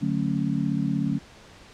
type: chord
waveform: sine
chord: D major seventh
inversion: none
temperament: just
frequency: 146.83 / 183.54 / 220.2 / 275.3 Hz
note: D3 / F#3 / A3 / C#4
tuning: 0 / -14 / +2 / -12 cents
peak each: -28 dBFS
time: 0.01-1.19 s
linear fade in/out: 20 ms
effects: pink hiss -49 dBFS RMS until 1.73 s + low-pass 6000 Hz 12 dB/octave